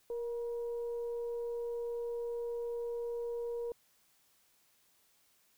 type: tone with frequency modulation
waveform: sine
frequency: 471.3 Hz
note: A#4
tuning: 19 cents sharp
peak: -35 dBFS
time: 0.1-3.72 s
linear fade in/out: 2 ms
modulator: 486 Hz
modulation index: 0.22
effects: white hiss -70 dBFS RMS until 5.57 s